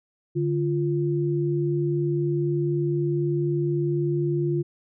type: tone pair together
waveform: sine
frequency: 146.02 / 347.3 Hz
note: D3 / F4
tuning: -10 / -10 cents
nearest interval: octave + minor third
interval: 1500 cents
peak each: -24 dBFS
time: 0.35-4.63 s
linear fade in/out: 20 ms
effects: none